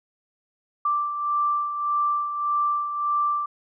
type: beating tone pair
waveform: sine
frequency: 1174.7 / 1176.4 Hz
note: D6 / D6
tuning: 0 / +3 cents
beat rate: 1.7 Hz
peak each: -22 / -30 dBFS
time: 0.85-3.46 s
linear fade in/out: 5 ms
effects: none